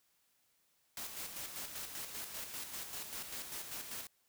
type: noise with tremolo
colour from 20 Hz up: white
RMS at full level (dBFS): -43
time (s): 0.97-4.07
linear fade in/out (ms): 2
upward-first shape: square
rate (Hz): 5.1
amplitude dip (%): 45
effects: white hiss -75 dBFS RMS until 4.28 s